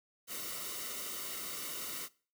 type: noise with comb filter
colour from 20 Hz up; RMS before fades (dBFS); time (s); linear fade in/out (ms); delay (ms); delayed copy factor
white; -41; 0.27-2.09; 50; 1.2; -0.65
effects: noise-tail reverb RT60 0.4 s tail -21 dB re dry